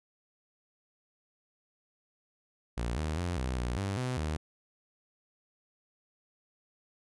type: tone with pitch steps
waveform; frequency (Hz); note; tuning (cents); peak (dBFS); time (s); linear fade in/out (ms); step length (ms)
sawtooth; 58.8 / 77.4 / 87.8 / 63.9 / 60.5 / 98.3 / 126.7 / 77.2; A#1 / D#2 / F2 / C2 / B1 / G2 / B2 / D#2; +16 / -9 / +10 / -40 / -35 / +5 / +45 / -13; -27; 2.77-4.37; 10; 200
effects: resampled to 24000 Hz